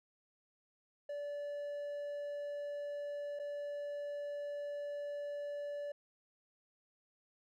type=tone with dropouts; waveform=triangle; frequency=579 Hz; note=D5; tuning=25 cents flat; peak=-37 dBFS; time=1.09-5.92 s; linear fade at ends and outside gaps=5 ms; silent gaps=3.391-3.396 s; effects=none